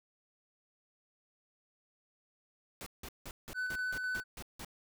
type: noise bursts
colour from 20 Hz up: pink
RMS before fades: -45 dBFS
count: 9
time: 2.81-4.647 s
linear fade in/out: 0 ms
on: 53 ms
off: 170 ms
type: tone with tremolo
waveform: triangle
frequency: 1502 Hz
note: F#6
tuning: 26 cents sharp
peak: -31 dBFS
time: 3.54-4.24 s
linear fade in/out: 50 ms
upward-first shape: square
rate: 4 Hz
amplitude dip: 30%
effects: none